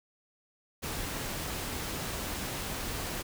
pink noise, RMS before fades -36 dBFS, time 0.82-3.23 s, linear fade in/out 20 ms, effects none

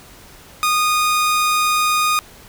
sawtooth tone, 1232 Hz, D#6, 17 cents flat, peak -11 dBFS, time 0.63-2.19 s, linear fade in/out 0 ms, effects pink hiss -43 dBFS RMS until 2.48 s

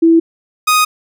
sine / sawtooth tone pair in turn, 329.9 / 1245.5 Hz, E4 / D#6, +1 / +1 cents, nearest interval octave + major seventh, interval 2300 cents, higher second, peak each -5 dBFS, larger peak neither, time 0.02-0.2 / 0.67-0.85 s, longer neither, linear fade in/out 10 ms, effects none

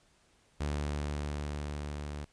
sawtooth tone with level ramp, 73.4 Hz, D2, in tune, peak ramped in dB -27 to -34 dBFS, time 0.6-2.25 s, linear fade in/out 10 ms, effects pink hiss -67 dBFS RMS until 2.32 s + resampled to 22050 Hz

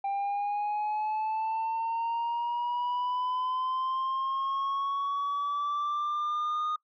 sine linear sweep, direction up, 790 to 1233 Hz, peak -25 dBFS, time 0.04-6.76 s, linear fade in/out 5 ms, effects noise-tail reverb RT60 0.1 s tail -22 dB re dry + tanh soft clip ceiling -27 dBFS

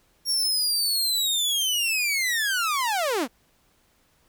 sawtooth linear sweep, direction down, 5588 to 207.7 Hz, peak -19 dBFS, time 0.25-3.28 s, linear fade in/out 50 ms, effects pink hiss -64 dBFS RMS until 4.28 s

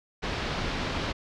pink low-pass noise, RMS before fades -31 dBFS, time 0.22-1.13 s, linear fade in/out 20 ms, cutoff 4700 Hz, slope 24 dB/octave, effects none

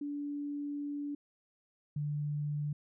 sine tone pair in turn, 288.9 / 147.49 Hz, D4 / D3, -28 / +8 cents, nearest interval octave, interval 1164 cents, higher first, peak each -35 / -32 dBFS, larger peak second, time 0.01-1.15 / 1.96-2.73 s, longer first, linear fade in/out 5 ms, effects none

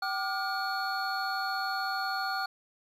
triangle tone cluster, 771 / 1187 / 1429 / 4363 Hz, G5 / D6 / F6 / C#8, -29 / +18 / +39 / -28 cents, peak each -32 / -36 / -32 / -36 dBFS, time 0.02-2.46 s, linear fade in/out 5 ms, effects none

